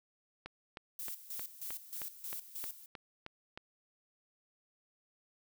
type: click train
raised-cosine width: 0.3 ms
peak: -28 dBFS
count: 11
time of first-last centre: 0.46-3.575 s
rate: 3.21 Hz
type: noise with tremolo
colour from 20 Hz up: violet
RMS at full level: -42 dBFS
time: 0.99-2.86 s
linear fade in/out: 2 ms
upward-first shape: square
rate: 3.2 Hz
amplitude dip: 75%
effects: none